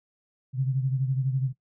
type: beating tone pair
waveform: sine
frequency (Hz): 130.81 / 142.81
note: C3 / D3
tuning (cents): 0 / -48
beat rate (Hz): 12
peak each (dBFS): -24 / -30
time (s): 0.53-1.53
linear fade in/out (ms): 50
effects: noise-tail reverb RT60 0.1 s tail -17 dB re dry